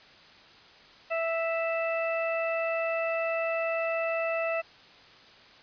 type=harmonic tone; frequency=659.3 Hz; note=E5; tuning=in tune; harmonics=1 / 2 / 3 / 4; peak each=-28 / -36 / -38 / -34 dBFS; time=1.1-4.62 s; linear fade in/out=20 ms; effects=white hiss -53 dBFS RMS until 5.62 s + resampled to 11025 Hz